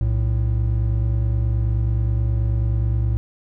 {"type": "tone pair together", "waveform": "triangle", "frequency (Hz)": [61.98, 111.4], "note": ["B1", "A2"], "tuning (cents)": [7, 22], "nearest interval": "minor seventh", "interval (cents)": 1015, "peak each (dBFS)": -18, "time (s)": [0.01, 3.17], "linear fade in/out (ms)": 0, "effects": []}